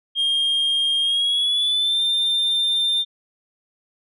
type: tone with pitch glide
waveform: sine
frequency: 3222 to 3596 Hz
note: G7 to A7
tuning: +47 to +37 cents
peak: -15 dBFS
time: 0.15-3.05 s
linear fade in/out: 50 ms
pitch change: +190 cents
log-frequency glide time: 1.01-2.02 s
effects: tanh soft clip ceiling -16 dBFS